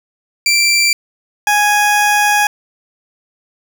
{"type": "tone pair in turn", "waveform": "20% pulse", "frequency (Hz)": [2349, 830.5], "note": ["D7", "G#5"], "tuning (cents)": [0, 0], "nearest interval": "octave + tritone", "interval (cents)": 1800, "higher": "first", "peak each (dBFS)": -5, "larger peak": "neither", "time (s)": [[0.46, 0.93], [1.47, 2.47]], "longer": "second", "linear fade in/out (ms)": 2, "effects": []}